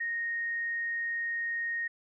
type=tone; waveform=sine; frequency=1861 Hz; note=A#6; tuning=3 cents flat; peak=-30 dBFS; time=0-1.88 s; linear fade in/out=10 ms; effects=none